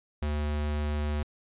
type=tone; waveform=square; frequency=74.4 Hz; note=D2; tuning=23 cents sharp; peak=-28 dBFS; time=0.22-1.23 s; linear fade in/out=5 ms; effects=resampled to 8000 Hz